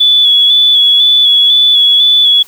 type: tone with vibrato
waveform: sine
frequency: 3422 Hz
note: A7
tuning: 49 cents flat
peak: -4 dBFS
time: 0-2.43 s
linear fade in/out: 10 ms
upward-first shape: square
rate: 2 Hz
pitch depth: 25 cents each way
effects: white hiss -39 dBFS RMS until 2.47 s